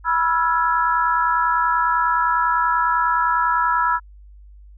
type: tone cluster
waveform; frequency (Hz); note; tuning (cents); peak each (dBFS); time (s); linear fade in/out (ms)
sine; 979 / 1322 / 1392 / 1673; B5 / E6 / F6 / G#6; -15 / +5 / -6 / +12; -19 / -20 / -26 / -25; 0.04-4; 50
effects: added 50 Hz sine -41 dBFS peak until 4.77 s